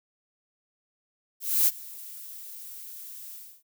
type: noise with ADSR envelope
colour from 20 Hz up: violet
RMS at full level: -20 dBFS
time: 1.4-3.63 s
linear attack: 270 ms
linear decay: 37 ms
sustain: -22 dB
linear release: 290 ms
effects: none